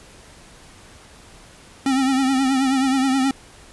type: tone with vibrato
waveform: square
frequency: 265.8 Hz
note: C4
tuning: 27 cents sharp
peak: -17 dBFS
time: 1.86-3.31 s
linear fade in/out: 2 ms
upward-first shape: triangle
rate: 9.4 Hz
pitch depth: 71 cents each way
effects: pink hiss -46 dBFS RMS until 3.72 s + resampled to 24000 Hz